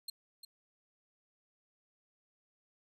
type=tone with echo; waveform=sawtooth; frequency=4186 Hz; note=C8; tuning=in tune; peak=-35 dBFS; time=0.08-0.1 s; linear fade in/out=5 ms; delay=350 ms; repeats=1; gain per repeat=-10 dB; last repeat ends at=0.45 s; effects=resampled to 32000 Hz